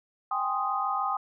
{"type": "chord", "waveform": "sine", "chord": "Ab major seventh", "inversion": "third", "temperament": "equal", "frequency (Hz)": [784, 830.6, 1046.5, 1244.5], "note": ["G5", "Ab5", "C6", "Eb6"], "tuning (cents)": [0, 0, 0, 0], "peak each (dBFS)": [-31, -35, -33, -29], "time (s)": [0.31, 1.17], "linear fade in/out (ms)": 5, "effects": []}